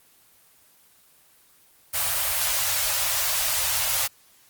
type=band-stop noise; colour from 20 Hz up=white; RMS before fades=-24 dBFS; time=1.93-4.08 s; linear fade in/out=20 ms; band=130 to 520 Hz; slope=96 dB/octave; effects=white hiss -57 dBFS RMS until 4.49 s + Opus 24 kbps